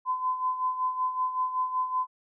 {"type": "tone with tremolo", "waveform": "sine", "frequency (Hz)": 1019, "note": "C6", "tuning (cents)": -46, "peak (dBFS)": -23, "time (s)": [0.05, 2.07], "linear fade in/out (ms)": 50, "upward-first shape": "sine", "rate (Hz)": 5.3, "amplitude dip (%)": 65, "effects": []}